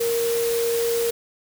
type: tone in noise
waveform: sine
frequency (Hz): 466.2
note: A#4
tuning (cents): 0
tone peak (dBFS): -20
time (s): 0-1.11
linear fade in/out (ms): 10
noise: white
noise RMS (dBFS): -30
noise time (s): 0-1.11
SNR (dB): +7
effects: none